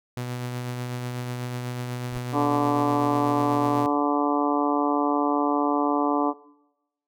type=tone with tremolo; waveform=sawtooth; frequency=123.5 Hz; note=B2; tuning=in tune; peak=-24 dBFS; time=0.17-3.86 s; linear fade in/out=0 ms; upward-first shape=triangle; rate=8.1 Hz; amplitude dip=30%
type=noise with exponential growth; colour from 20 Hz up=brown; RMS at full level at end=-32 dBFS; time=2.04-2.18 s; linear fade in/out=5 ms; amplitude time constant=30 ms
type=harmonic tone; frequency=145.3 Hz; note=D3; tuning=18 cents flat; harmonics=2 / 3 / 4 / 5 / 6 / 7 / 8; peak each=-23 / -29 / -31 / -28 / -29 / -29 / -30 dBFS; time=2.32-6.34 s; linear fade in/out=50 ms
effects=noise-tail reverb RT60 0.9 s tail -20 dB re dry